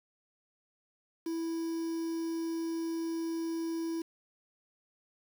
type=tone with quantisation; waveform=triangle; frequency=329.6 Hz; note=E4; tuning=in tune; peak=-30 dBFS; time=1.26-4.02 s; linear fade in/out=5 ms; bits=8; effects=none